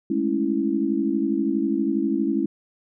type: chord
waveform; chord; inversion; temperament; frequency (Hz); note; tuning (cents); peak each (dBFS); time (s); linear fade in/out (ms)
sine; A major seventh; third; equal; 207.7 / 220 / 277.2 / 329.6; G#3 / A3 / C#4 / E4; 0 / 0 / 0 / 0; -27 / -29 / -24 / -24; 0.1-2.46; 5
effects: none